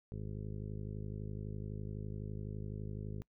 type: harmonic tone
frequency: 51.91 Hz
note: G#1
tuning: in tune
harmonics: 1 / 2 / 3 / 4 / 5 / 6 / 7 / 8 / 9 / 10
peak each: -46 / -43 / -46 / -49 / -58 / -59 / -55 / -53 / -65 / -64 dBFS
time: 0.12-3.22 s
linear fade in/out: 0 ms
effects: noise-tail reverb RT60 0.1 s tail -24 dB re dry